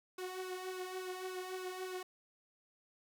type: tone with flanger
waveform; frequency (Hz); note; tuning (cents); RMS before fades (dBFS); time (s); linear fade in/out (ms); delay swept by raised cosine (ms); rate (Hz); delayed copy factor
sawtooth; 370; F#4; 0; -43; 0.18-2.03; 5; 1.9 to 3.8; 3.5; +0.7
effects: none